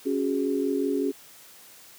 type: chord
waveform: sine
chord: C# suspended fourth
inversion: none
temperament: equal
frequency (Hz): 277.2 / 370 / 415.3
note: C#4 / F#4 / G#4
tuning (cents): 0 / 0 / 0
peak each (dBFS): -26 / -29 / -28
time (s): 0.05-1.12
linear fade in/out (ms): 20
effects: white hiss -50 dBFS RMS until 1.98 s + high-pass 100 Hz 12 dB/octave